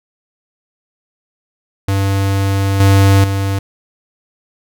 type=tone with level steps; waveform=square; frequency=98 Hz; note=G2; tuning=in tune; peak=-13 / -7 / -15 dBFS; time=1.88-3.59 s; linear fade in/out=5 ms; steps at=2.8 / 3.24 s; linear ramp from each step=2 ms; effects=none